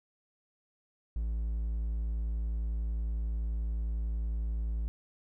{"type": "tone", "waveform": "triangle", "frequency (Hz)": 55.6, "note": "A1", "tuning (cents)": 19, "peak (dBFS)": -28, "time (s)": [1.16, 4.88], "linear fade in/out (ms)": 0, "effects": []}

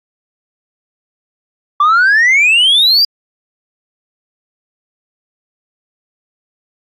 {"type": "exponential sweep", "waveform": "sine", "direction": "up", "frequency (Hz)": [1147, 4876], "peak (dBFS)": -4, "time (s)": [1.8, 3.05], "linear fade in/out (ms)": 5, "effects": ["tanh soft clip ceiling -5 dBFS", "AAC 64 kbps"]}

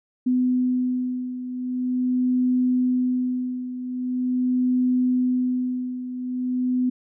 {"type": "beating tone pair", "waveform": "sine", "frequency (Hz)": [251.6, 252.03], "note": ["B3", "B3"], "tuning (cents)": [32, 35], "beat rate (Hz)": 0.43, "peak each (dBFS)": [-21, -26], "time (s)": [0.26, 6.9], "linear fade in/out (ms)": 10, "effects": []}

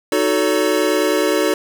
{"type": "chord", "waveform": "square", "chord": "D# half-diminished seventh", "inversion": "none", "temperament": "equal with one note detuned", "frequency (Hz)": [311.1, 370, 440, 567.3], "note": ["D#4", "F#4", "A4", "C#5"], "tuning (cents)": [0, 0, 0, 40], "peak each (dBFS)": -21, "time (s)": [0.12, 1.54], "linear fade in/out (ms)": 2, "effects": []}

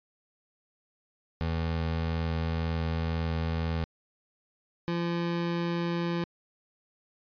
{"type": "tone pair in turn", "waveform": "25% pulse", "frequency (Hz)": [82, 171.21], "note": ["E2", "F3"], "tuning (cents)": [-9, -34], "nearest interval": "octave + minor second", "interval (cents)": 1275, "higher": "second", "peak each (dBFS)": -24, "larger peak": "neither", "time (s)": [[1.41, 3.84], [4.88, 6.24]], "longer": "first", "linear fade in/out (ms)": 0, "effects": ["resampled to 11025 Hz"]}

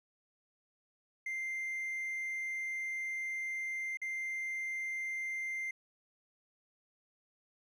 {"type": "tone with dropouts", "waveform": "triangle", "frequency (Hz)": 2092, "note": "C7", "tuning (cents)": -1, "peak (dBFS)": -33, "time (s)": [1.26, 5.71], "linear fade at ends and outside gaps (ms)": 5, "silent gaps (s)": [3.972, 4.016], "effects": ["tanh soft clip ceiling -29 dBFS"]}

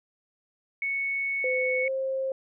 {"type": "tone", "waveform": "sine", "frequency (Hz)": 2214, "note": "C#7", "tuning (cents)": -3, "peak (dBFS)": -26, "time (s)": [0.82, 1.88], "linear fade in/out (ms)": 2}
{"type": "tone with pitch glide", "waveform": "sine", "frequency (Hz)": [510, 531.4], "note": ["C5", "C5"], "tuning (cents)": [-44, 27], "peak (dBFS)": -26, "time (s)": [1.44, 2.32], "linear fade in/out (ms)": 2, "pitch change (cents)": 71, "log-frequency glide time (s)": [1.82, 1.88]}
{"effects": []}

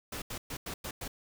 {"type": "noise bursts at uneven times", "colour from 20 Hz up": "pink", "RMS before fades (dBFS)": -39, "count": 6, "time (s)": [[0.12, 0.22], [0.3, 0.38], [0.5, 0.57], [0.66, 0.74], [0.84, 0.91], [1.01, 1.08]], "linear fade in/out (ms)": 5, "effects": []}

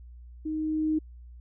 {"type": "tone with level ramp", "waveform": "sine", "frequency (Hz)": 311.1, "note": "D#4", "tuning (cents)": 0, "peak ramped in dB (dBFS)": [-29, -22], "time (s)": [0.45, 0.99], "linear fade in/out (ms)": 10, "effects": ["added 60 Hz sine -44 dBFS peak until 1.4 s"]}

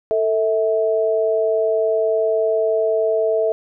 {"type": "tone pair together", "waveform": "sine", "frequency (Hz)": [445.1, 648.5], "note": ["A4", "E5"], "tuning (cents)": [20, -28], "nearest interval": "perfect fifth", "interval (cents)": 652, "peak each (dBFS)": -18, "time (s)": [0.11, 3.52], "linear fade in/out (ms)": 0, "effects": []}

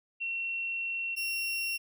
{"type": "tone pair in turn", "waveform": ["sine", "35% pulse"], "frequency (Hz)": [2722, 2736], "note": ["F7", "F7"], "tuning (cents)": [-45, -36], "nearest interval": "unison", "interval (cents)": 9, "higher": "second", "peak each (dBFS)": [-31, -29], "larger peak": "second", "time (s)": [[0.2, 1.16], [1.16, 1.78]], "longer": "first", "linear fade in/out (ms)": 20, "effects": []}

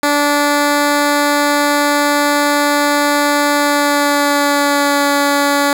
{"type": "tone with pitch glide", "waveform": "10% pulse", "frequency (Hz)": [290.3, 284.7], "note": ["D4", "C#4"], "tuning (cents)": [-20, 46], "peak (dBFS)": -3, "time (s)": [0.03, 5.73], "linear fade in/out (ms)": 2, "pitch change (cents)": -34, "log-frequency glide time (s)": [3.52, 5.06], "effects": []}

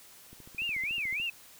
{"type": "click train", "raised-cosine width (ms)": 3, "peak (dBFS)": -38, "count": 13, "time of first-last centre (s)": [0.33, 1.2], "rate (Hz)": 13.8}
{"type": "tone with vibrato", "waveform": "sine", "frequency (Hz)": 2400, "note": "D7", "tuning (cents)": 37, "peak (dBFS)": -30, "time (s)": [0.58, 1.3], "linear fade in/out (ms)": 5, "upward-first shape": "sine", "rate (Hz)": 3.4, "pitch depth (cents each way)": 280}
{"effects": ["white hiss -54 dBFS RMS until 1.59 s"]}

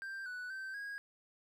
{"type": "tone with pitch steps", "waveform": "triangle", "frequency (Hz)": [1577, 1483, 1552, 1642], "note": ["G6", "F#6", "G6", "G#6"], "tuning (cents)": [10, 4, -18, -20], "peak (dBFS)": -39, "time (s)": [0.02, 0.98], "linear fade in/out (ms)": 0, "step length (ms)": 240, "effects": []}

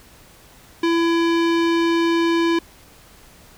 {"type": "tone with low-pass filter", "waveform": "square", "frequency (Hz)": 335, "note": "E4", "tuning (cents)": 28, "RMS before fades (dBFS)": -18, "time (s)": [0.83, 2.59], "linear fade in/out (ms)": 5, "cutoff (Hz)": 3800, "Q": 1.1, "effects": ["pink hiss -48 dBFS RMS until 3.57 s"]}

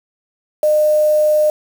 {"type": "tone with quantisation", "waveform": "sine", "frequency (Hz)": 608, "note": "D#5", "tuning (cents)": -40, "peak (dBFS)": -10, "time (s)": [0.63, 1.5], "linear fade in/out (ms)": 2, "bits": 5, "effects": []}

